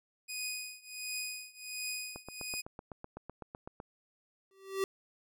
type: tone with tremolo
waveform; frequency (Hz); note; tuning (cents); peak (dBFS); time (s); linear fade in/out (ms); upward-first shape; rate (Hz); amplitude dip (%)
15% pulse; 2489; D#7; 0; -28; 0.28-2.62; 20; triangle; 1.4; 95
type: click train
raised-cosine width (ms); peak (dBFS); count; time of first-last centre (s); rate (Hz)
1; -29; 14; 2.16-3.801; 7.92
type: tone with exponential growth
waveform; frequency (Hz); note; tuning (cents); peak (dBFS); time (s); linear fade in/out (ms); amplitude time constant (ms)
square; 387.1; G4; -22; -28; 4.51-4.84; 1; 70
effects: none